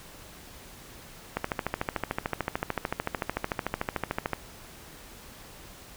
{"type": "click train", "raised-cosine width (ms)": 0.5, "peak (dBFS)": -12, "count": 41, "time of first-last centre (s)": [1.37, 4.333], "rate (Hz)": 13.5, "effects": ["pink hiss -48 dBFS RMS until 5.96 s"]}